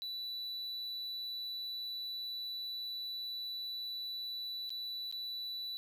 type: tone with dropouts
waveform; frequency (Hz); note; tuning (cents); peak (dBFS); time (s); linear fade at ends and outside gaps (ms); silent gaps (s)
triangle; 3961; B7; +4; -37; 0.02-5.77; 0; 4.694-4.704 / 5.114-5.125
effects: none